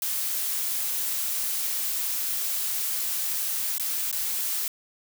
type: noise with dropouts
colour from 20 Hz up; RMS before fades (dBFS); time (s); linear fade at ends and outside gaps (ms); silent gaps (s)
blue; -28; 0.02-4.68; 1; 3.782-3.797 / 4.114-4.127
effects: none